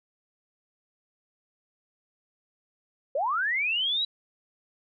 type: linear sweep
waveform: sine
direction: up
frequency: 510 to 3951 Hz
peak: -24 dBFS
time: 3.15-4.05 s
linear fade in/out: 5 ms
effects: none